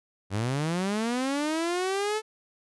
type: linear sweep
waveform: sawtooth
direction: up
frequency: 93.3 to 440 Hz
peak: -22 dBFS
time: 0.3-2.22 s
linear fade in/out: 50 ms
effects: resampled to 24000 Hz